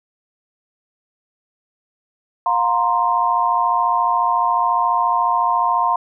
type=chord; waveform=sine; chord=F suspended fourth; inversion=none; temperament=equal with one note detuned; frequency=711.5 / 932.3 / 1046.5 Hz; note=F5 / Bb5 / C6; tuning=+32 / 0 / 0 cents; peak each=-21 / -18 / -18 dBFS; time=2.46-5.96 s; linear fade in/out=2 ms; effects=none